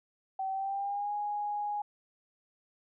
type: tone with pitch glide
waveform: sine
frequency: 768 to 827.9 Hz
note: G5 to G#5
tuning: -36 to -6 cents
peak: -31 dBFS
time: 0.39-1.82 s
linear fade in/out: 5 ms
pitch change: +130 cents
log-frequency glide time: 0.51-1.13 s
effects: none